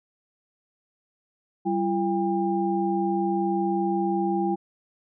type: tone cluster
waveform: sine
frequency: 194.6 / 339.9 / 801 Hz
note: G3 / F4 / G5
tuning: -12 / -47 / +37 cents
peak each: -27 / -25 / -27 dBFS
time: 1.65-4.56 s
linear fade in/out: 20 ms
effects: none